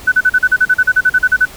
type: tone bursts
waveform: sine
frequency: 1500 Hz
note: F#6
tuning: 23 cents sharp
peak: -6 dBFS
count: 16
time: 0.07-1.455 s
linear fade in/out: 10 ms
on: 50 ms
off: 39 ms
effects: added 50 Hz sine -41 dBFS peak until 1.56 s + pink hiss -35 dBFS RMS until 1.56 s